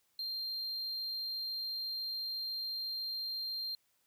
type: tone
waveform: triangle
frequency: 4182 Hz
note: C8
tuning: 2 cents flat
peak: -35 dBFS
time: 0.19-3.75 s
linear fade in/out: 2 ms
effects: white hiss -75 dBFS RMS until 4.06 s